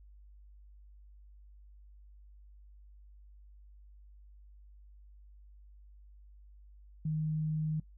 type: tone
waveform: sine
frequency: 155.56 Hz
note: D#3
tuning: in tune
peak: -30 dBFS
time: 7.05-7.8 s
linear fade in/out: 5 ms
effects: noise-tail reverb RT60 0.1 s tail -21 dB re dry + added 50 Hz sine -53 dBFS peak until 7.97 s